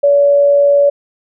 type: tone with amplitude modulation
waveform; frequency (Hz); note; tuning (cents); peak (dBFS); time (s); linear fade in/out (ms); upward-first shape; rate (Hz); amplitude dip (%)
sine; 570; C#5; +48; -5; 0.03-0.9; 10; sine; 111; 25
effects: none